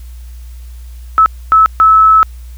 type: tone bursts at uneven times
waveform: sine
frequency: 1301 Hz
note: E6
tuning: 23 cents flat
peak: -3 dBFS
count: 3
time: 1.18-1.26 / 1.52-1.66 / 1.8-2.23 s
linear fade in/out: 0 ms
effects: added 60 Hz sine -27 dBFS peak until 2.57 s + white hiss -47 dBFS RMS until 2.57 s